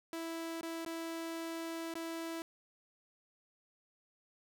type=tone with dropouts; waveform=sawtooth; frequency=329.6 Hz; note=E4; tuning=in tune; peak=-35 dBFS; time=0.13-2.42 s; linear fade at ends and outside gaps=1 ms; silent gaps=0.611-0.631 / 0.849-0.862 / 1.94-1.954 s; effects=none